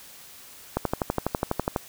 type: click train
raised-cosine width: 1 ms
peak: -9 dBFS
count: 13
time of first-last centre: 0.77-1.762 s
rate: 12.1 Hz
effects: white hiss -47 dBFS RMS until 1.88 s